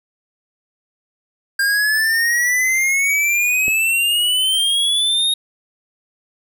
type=exponential sweep; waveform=square; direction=up; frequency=1598 to 3748 Hz; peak=-15 dBFS; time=1.59-5.34 s; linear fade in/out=5 ms
type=click; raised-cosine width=2 ms; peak=-16 dBFS; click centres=3.681 s
effects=none